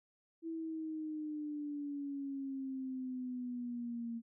sine exponential sweep, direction down, 329.6 to 230 Hz, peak -38 dBFS, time 0.42-4.22 s, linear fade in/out 50 ms, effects none

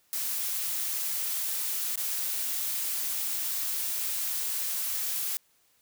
blue noise with dropouts, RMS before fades -31 dBFS, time 0.13-5.37 s, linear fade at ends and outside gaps 0 ms, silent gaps 1.957-1.976 s, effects white hiss -67 dBFS RMS until 5.81 s

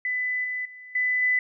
sine tone with level steps, 2000 Hz, B6, 21 cents sharp, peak -24 / -27 / -41 / -21 / -19 dBFS, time 0.05-1.39 s, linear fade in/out 2 ms, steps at 0.44 / 0.65 / 0.95 / 1.22 s, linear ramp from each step 5 ms, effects none

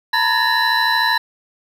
triangle tone cluster, 907 / 980 / 1702 / 1819 / 3982 Hz, A#5 / B5 / G#6 / A#6 / B7, -48 / -14 / +42 / -43 / +14 cents, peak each -19 dBFS, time 0.13-1.18 s, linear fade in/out 5 ms, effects none

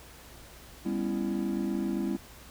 triangle chord, C# half-diminished seventh, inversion second, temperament just, 199.57 / 249.5 / 277.2 / 332.6 Hz, G3 / B3 / C#4 / E4, +31 / +18 / 0 / +16 cents, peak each -30 / -33 / -34 / -31 dBFS, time 0.85-2.17 s, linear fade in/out 10 ms, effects added 60 Hz sine -54 dBFS peak until 2.5 s + pink hiss -51 dBFS RMS until 2.5 s

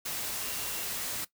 sine tone in noise, 2767 Hz, F7, 17 cents flat, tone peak -46 dBFS, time 0.41-0.85 s, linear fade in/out 10 ms, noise white, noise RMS -35 dBFS, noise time 0.05-1.25 s, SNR -14 dB, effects noise-tail reverb RT60 0.1 s tail -17 dB re dry

